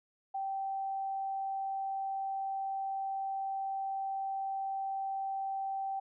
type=tone; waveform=sine; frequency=778 Hz; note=G5; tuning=13 cents flat; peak=-33 dBFS; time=0.34-6 s; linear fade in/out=10 ms; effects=none